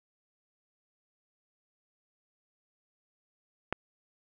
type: click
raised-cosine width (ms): 0.5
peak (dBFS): -14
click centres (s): 3.726
effects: none